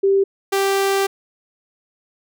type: tone pair in turn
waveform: sine / sawtooth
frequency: 392 / 392 Hz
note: G4 / G4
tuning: 0 / 0 cents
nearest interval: unison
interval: 0 cents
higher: neither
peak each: -12 dBFS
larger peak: neither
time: 0.03-0.24 / 0.52-1.07 s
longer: second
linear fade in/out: 10 ms
effects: none